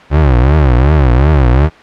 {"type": "tone with vibrato", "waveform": "30% pulse", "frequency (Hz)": 68.2, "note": "C#2", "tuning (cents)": -28, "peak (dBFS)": -3, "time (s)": [0.1, 1.7], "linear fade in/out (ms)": 50, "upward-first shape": "triangle", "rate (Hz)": 2.7, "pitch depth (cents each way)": 270, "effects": ["white hiss -36 dBFS RMS until 1.82 s", "low-pass 2000 Hz 12 dB/octave"]}